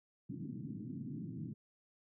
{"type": "band-pass noise", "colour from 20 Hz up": "white", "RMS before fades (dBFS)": -44, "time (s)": [0.29, 1.54], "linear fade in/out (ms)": 10, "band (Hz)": [110, 290], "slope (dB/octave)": 48, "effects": []}